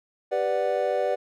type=chord; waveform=triangle; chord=G major seventh; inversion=none; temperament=equal; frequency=392 / 493.9 / 587.3 / 740 Hz; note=G4 / B4 / D5 / F#5; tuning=0 / 0 / 0 / 0 cents; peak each=-29 / -25 / -24 / -28 dBFS; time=0.31-1.16 s; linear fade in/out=20 ms; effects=none